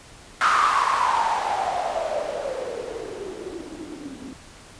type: noise with low-pass filter sweep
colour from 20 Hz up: violet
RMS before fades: -25 dBFS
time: 0.41-4.33 s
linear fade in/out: 0 ms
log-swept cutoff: 1300 to 250 Hz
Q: 9.4
effects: pink hiss -46 dBFS RMS until 4.79 s + resampled to 22050 Hz